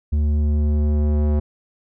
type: tone with low-pass filter sweep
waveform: square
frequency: 74.5 Hz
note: D2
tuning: 25 cents sharp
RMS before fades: -18 dBFS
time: 0.12-1.4 s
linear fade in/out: 10 ms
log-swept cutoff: 170 to 600 Hz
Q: 0.72
effects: none